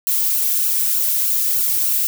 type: noise with flanger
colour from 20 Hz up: violet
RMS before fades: -18 dBFS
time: 0.07-2.07 s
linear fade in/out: 0 ms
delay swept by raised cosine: 0.7 to 2.3 ms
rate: 3.3 Hz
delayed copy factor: +0.55
effects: none